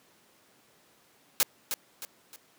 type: noise with echo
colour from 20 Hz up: white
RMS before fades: -23 dBFS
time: 1.4-1.43 s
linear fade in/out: 0 ms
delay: 310 ms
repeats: 3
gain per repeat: -8 dB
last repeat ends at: 2.36 s
effects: pink hiss -62 dBFS RMS until 2.58 s + high-pass 200 Hz 12 dB/octave